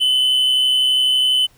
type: tone with amplitude modulation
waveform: triangle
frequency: 3021 Hz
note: F#7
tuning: 35 cents sharp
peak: -10 dBFS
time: 0-1.47 s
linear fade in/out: 20 ms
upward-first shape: sine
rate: 132 Hz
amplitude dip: 35%
effects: pink hiss -54 dBFS RMS until 1.57 s